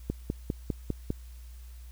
click train, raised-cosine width 3 ms, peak -16 dBFS, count 6, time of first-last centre 0.1-1.104 s, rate 4.98 Hz, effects added 60 Hz sine -43 dBFS peak until 1.91 s + white hiss -60 dBFS RMS until 1.91 s

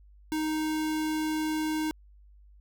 square tone, 311.1 Hz, D#4, in tune, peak -28 dBFS, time 0.32-1.91 s, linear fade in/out 0 ms, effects added 50 Hz sine -52 dBFS peak until 2.6 s

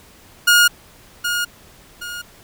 sawtooth tone with echo, 1430 Hz, F6, 41 cents sharp, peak -6 dBFS, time 0.47-0.68 s, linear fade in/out 10 ms, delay 770 ms, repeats 2, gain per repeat -9 dB, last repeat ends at 2.22 s, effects pink hiss -47 dBFS RMS until 2.43 s

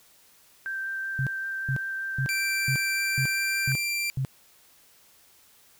sine tone with vibrato, 1568 Hz, G6, in tune, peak -29 dBFS, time 0.66-3.72 s, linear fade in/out 0 ms, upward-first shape sine, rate 5.2 Hz, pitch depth 8 cents each way
sine tone bursts, 133.1 Hz, C3, 30 cents sharp, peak -24 dBFS, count 7, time 1.19-4.249 s, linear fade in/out 0 ms, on 77 ms, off 420 ms
sawtooth tone with pitch glide, 2349 to 2363 Hz, D7 to D7, 0 to +10 cents, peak -23 dBFS, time 2.29-4.1 s, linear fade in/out 0 ms, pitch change +10 cents, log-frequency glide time 2.88-3.56 s
effects white hiss -58 dBFS RMS until 5.79 s

